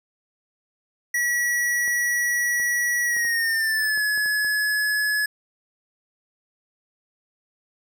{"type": "tone with pitch glide", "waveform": "square", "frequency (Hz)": [1931, 1700.6], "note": ["B6", "G#6"], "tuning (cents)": [-39, 41], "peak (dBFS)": -21, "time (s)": [1.14, 5.26], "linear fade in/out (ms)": 5, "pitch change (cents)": -220, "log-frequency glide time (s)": [3.04, 4.02]}
{"type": "clicks", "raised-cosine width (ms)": 1, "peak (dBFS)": -29, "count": 8, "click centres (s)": [1.878, 2.6, 3.167, 3.25, 3.976, 4.177, 4.26, 4.447]}
{"effects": []}